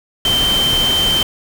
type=tone in noise; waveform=sine; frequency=3115 Hz; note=G7; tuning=12 cents flat; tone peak=-13 dBFS; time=0.25-1.23 s; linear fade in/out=2 ms; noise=pink; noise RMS=-21 dBFS; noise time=0.25-1.23 s; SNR=+5 dB; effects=none